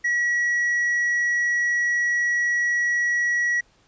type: tone with tanh clipping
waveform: sine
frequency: 1924 Hz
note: B6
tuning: 46 cents flat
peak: -20 dBFS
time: 0.04-3.61 s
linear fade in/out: 10 ms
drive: 3 dB
effects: pink hiss -60 dBFS RMS until 3.87 s + resampled to 16000 Hz